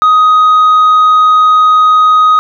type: tone with tanh clipping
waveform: sine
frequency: 1253 Hz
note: D#6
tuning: 12 cents sharp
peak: -4 dBFS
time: 0.02-2.39 s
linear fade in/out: 0 ms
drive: 2 dB
effects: none